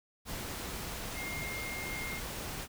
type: tone in noise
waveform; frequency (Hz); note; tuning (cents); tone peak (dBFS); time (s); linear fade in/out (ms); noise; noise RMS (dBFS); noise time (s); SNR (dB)
sine; 2125; C7; +26; -39; 1.14-2.21; 50; pink; -40; 0.25-2.68; -2
effects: none